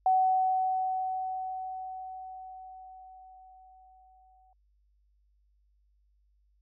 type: tone with exponential decay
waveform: sine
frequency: 751 Hz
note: F#5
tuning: 26 cents sharp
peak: -20 dBFS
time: 0.06-4.53 s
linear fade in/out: 2 ms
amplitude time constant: 970 ms
effects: added 50 Hz sine -65 dBFS peak until 6.61 s